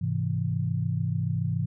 sine chord, Ab augmented, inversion none, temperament equal, 103.83 / 130.81 / 164.81 Hz, Ab2 / C3 / E3, 0 / 0 / 0 cents, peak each -29 dBFS, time 0.01-1.66 s, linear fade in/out 10 ms, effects none

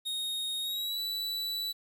45% pulse tone with pitch glide, 3729 to 3951 Hz, A#7 to B7, 0 to 0 cents, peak -31 dBFS, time 0.05-1.73 s, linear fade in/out 20 ms, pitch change +100 cents, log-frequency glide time 0.61-0.99 s, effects 10-bit

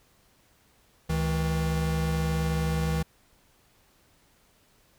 square tone pair together, 71.36 / 160.2 Hz, D2 / E3, -49 / -49 cents, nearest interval octave + major second, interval 1400 cents, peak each -30 / -27 dBFS, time 1.09-3.03 s, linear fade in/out 10 ms, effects pink hiss -63 dBFS RMS until 4.98 s

